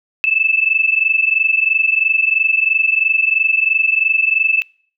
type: tone pair together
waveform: sine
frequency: 2614 / 2637 Hz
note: E7 / E7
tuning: -15 / 0 cents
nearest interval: unison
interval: 15 cents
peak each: -15 dBFS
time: 0.24-4.62 s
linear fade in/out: 0 ms
effects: noise-tail reverb RT60 0.5 s tail -26 dB re dry